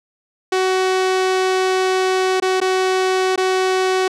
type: tone with dropouts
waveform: sawtooth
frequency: 374.5 Hz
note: F#4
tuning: 21 cents sharp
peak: -11 dBFS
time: 0.52-4.08 s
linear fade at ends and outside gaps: 5 ms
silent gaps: 2.401-2.422 / 2.603-2.614 / 3.36-3.376 s
effects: low-pass 7000 Hz 12 dB/octave